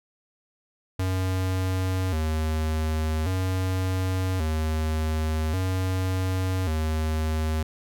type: tone with vibrato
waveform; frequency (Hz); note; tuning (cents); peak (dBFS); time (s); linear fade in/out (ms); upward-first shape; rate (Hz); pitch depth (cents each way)
square; 85.6; F2; -34; -24; 0.99-7.63; 5; square; 0.44; 150
effects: none